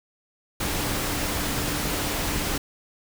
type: tone in noise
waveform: sine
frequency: 293.7 Hz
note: D4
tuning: in tune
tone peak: -36 dBFS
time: 0.6-2.58 s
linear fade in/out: 5 ms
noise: pink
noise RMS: -27 dBFS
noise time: 0.6-2.58 s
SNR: -12 dB
effects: none